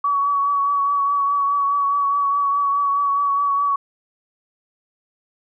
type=tone with vibrato; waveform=sine; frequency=1131 Hz; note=C#6; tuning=34 cents sharp; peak=-16 dBFS; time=0.04-3.76 s; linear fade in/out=5 ms; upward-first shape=triangle; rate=4.8 Hz; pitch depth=29 cents each way; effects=none